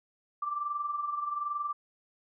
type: tone with amplitude modulation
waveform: sine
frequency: 1174.7 Hz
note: D6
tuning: in tune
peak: -28 dBFS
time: 0.42-1.73 s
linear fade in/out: 5 ms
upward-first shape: sine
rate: 21.2 Hz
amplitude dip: 60%
effects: none